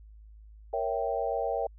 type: chord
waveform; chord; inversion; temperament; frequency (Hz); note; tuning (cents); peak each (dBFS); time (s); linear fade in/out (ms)
sine; A# diminished seventh; none; equal with one note detuned; 466.2 / 554.4 / 659.3 / 781.3; A#4 / C#5 / E5 / G5; 0 / 0 / 0 / -6; -33; 0.73-1.67; 5
effects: added 53 Hz sine -48 dBFS peak until 1.78 s